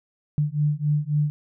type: beating tone pair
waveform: sine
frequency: 146.83 / 150.53 Hz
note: D3 / D3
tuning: 0 / +43 cents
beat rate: 3.7 Hz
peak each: -23 dBFS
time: 0.38-1.3 s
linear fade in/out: 0 ms
effects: none